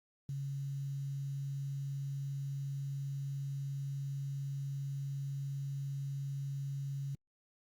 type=tone with quantisation; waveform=sine; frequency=138.6 Hz; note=C#3; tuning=in tune; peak=-36 dBFS; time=0.29-7.15 s; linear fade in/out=2 ms; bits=10; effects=Opus 48 kbps